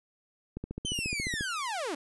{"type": "click train", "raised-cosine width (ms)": 3, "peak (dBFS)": -23, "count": 13, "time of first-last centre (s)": [0.57, 1.409], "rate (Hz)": 14.3}
{"type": "linear sweep", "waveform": "sawtooth", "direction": "down", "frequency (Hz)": [3132, 261.8], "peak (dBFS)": -28, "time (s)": [0.85, 1.95], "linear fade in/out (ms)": 5}
{"effects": ["resampled to 24000 Hz"]}